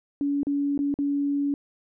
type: tone with dropouts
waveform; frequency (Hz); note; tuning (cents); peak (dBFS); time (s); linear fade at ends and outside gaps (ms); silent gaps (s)
sine; 284; C#4; +42; -22; 0.21-1.54; 1; 0.432-0.469 / 0.777-0.79 / 0.941-0.988
effects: none